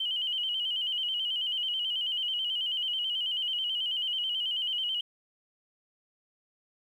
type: tone with vibrato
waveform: sine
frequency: 3009 Hz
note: F#7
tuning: 28 cents sharp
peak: -28 dBFS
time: 0-5.01 s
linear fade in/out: 5 ms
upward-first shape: square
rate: 9.2 Hz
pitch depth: 57 cents each way
effects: 10-bit

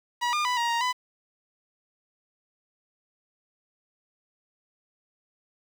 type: tone with pitch steps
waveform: sawtooth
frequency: 965 / 1208 / 991 / 942 / 935 / 1000 Hz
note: B5 / D6 / B5 / A#5 / A#5 / B5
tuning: -40 / +48 / +6 / +18 / +5 / +21 cents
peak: -20 dBFS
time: 0.21-0.93 s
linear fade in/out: 20 ms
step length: 120 ms
effects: low-pass 6000 Hz 12 dB/octave + 8-bit

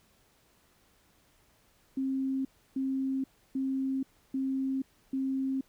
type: tone bursts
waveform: sine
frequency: 266.7 Hz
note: C4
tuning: 33 cents sharp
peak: -28 dBFS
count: 5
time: 1.97-5.61 s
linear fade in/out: 5 ms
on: 480 ms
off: 310 ms
effects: pink hiss -66 dBFS RMS until 5.68 s

